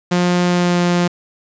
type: tone with pitch glide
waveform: sawtooth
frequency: 177.4 to 175.57 Hz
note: F3 to F3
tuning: +27 to +9 cents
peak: -9 dBFS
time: 0.11-1.08 s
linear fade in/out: 10 ms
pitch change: -18 cents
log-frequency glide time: 0.45-0.82 s
effects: resampled to 16000 Hz + 7-bit